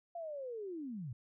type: linear sweep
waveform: sine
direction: down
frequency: 698.5 to 108.2 Hz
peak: -40 dBFS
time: 0.15-1.13 s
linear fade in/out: 5 ms
effects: none